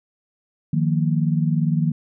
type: chord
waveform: sine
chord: Eb suspended second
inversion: none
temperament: equal with one note detuned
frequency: 155.56 / 175.52 / 233.1 Hz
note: Eb3 / F3 / Bb3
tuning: 0 / +9 / 0 cents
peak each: -19 / -22 / -25 dBFS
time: 0.73-1.92 s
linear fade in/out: 5 ms
effects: none